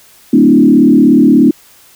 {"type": "tone with frequency modulation", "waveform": "sine", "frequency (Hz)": 267.2, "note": "C4", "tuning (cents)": 36, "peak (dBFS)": -3, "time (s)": [0.33, 1.51], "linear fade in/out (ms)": 5, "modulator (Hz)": 36.7, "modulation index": 1.6, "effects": ["white hiss -43 dBFS RMS until 1.95 s"]}